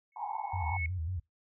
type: tone with exponential growth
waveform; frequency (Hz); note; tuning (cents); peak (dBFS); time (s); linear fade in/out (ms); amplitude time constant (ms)
sine; 2200; C#7; -14; -31; 0.12-0.86; 2; 160
type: band-pass noise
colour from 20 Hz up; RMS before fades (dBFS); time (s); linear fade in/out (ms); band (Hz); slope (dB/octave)
pink; -37; 0.16-0.77; 5; 780 to 960; 96
type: tone with vibrato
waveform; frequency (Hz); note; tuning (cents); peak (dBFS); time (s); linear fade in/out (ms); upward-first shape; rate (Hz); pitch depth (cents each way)
sine; 86; F2; -26; -32; 0.53-1.2; 10; square; 5.5; 120
effects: noise-tail reverb RT60 0.2 s tail -26 dB re dry